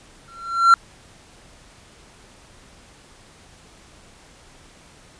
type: tone with exponential growth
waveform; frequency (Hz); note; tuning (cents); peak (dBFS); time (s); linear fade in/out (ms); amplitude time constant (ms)
triangle; 1364; F6; -41; -4; 0.28-0.74; 1; 100
effects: pink hiss -49 dBFS RMS until 5.19 s + resampled to 22050 Hz